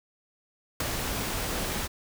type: noise with ADSR envelope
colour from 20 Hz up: pink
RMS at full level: -26 dBFS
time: 0.8-1.88 s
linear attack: 4 ms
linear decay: 14 ms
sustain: -5 dB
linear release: 26 ms
effects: none